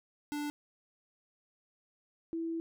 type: tone pair in turn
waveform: square / sine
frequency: 293.7 / 329.7 Hz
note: D4 / E4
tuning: 0 / 0 cents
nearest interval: major second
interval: 200 cents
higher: second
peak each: -35 / -33 dBFS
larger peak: second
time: 0.32-0.5 / 2.33-2.6 s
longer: second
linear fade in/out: 0 ms
effects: none